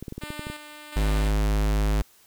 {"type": "clicks", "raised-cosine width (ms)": 3, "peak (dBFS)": -21, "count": 9, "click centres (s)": [0.026, 0.082, 0.124, 0.18, 0.236, 0.304, 0.394, 0.469, 0.5]}
{"type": "tone with tremolo", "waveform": "5% pulse", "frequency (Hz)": 299.4, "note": "D4", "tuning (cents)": 33, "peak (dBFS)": -25, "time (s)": [0.21, 1.32], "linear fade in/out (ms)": 10, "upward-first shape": "square", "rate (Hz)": 1.4, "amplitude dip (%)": 45}
{"type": "tone", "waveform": "square", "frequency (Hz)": 51.91, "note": "G#1", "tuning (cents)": 0, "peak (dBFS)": -21, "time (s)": [0.96, 2.02], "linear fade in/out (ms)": 5}
{"effects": ["white hiss -57 dBFS RMS until 2.26 s"]}